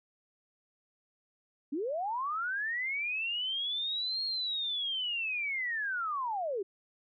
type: linear two-way sweep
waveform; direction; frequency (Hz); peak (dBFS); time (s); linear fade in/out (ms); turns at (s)
sine; up then down; 259.4 to 4294 to 363.2; -31; 1.72-6.63; 10; 4.24
effects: none